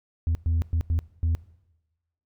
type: tone bursts at uneven times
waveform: sine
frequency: 82.3 Hz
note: E2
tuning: 2 cents flat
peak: -18 dBFS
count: 5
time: 0.27-0.35 / 0.46-0.62 / 0.73-0.81 / 0.9-0.99 / 1.23-1.35 s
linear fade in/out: 0 ms
effects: noise-tail reverb RT60 1.0 s tail -22 dB re dry + tanh soft clip ceiling -19 dBFS